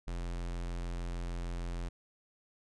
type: tone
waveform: square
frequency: 43.28 Hz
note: F1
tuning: 15 cents flat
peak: -36 dBFS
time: 0.07-1.89 s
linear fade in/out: 10 ms
effects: resampled to 22050 Hz